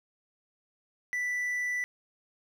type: tone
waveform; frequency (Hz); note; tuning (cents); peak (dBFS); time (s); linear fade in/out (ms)
triangle; 1975.5; B6; 0; -27; 1.13-1.84; 0
effects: none